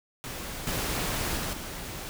pink noise with level steps, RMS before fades -37 / -30 / -32 / -38 dBFS, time 0.24-2.09 s, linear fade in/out 0 ms, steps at 0.67 / 1.37 / 1.53 s, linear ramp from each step 2 ms, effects none

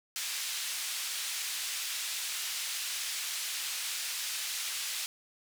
pink band-pass noise, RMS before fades -36 dBFS, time 0.16-5.06 s, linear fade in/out 0 ms, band 2700 to 12000 Hz, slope 12 dB/octave, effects none

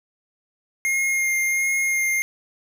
square tone with vibrato, 2131 Hz, C7, 31 cents sharp, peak -20 dBFS, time 0.85-2.22 s, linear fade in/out 0 ms, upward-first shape sine, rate 1.4 Hz, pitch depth 14 cents each way, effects none

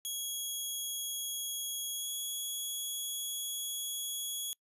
10% pulse tone with pitch glide, 3322 to 3347 Hz, G#7 to G#7, 0 to +13 cents, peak -28 dBFS, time 0.05-4.53 s, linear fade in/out 0 ms, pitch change +13 cents, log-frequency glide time 1.94-2.11 s, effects noise-tail reverb RT60 0.1 s tail -25 dB re dry + resampled to 32000 Hz

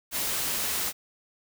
white noise, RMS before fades -29 dBFS, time 0.11-0.93 s, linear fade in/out 50 ms, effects none

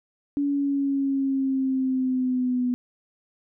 sine linear sweep, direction down, 285.5 to 246.9 Hz, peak -21 dBFS, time 0.37-2.74 s, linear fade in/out 0 ms, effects none

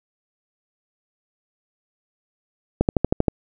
click train, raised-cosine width 2 ms, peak -3 dBFS, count 7, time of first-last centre 2.81-3.282 s, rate 12.7 Hz, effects none

